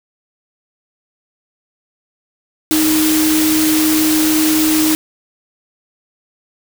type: tone in noise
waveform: sine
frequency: 312 Hz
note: D#4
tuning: 5 cents sharp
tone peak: -12 dBFS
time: 2.71-4.95 s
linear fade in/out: 0 ms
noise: white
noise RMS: -18 dBFS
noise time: 2.71-4.95 s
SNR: +3 dB
effects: none